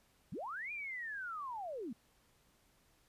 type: linear two-way sweep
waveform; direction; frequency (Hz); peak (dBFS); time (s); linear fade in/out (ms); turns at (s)
sine; up then down; 109.5 to 2450 to 201.8; -40; 0.32-1.93; 5; 0.72
effects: pink hiss -71 dBFS RMS until 3.08 s + resampled to 32000 Hz